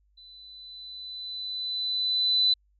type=tone with level ramp; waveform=sine; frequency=4001 Hz; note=B7; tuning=22 cents sharp; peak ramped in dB=-48 to -18 dBFS; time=0.17-2.54 s; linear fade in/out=10 ms; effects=added 50 Hz sine -63 dBFS peak until 2.79 s + AAC 48 kbps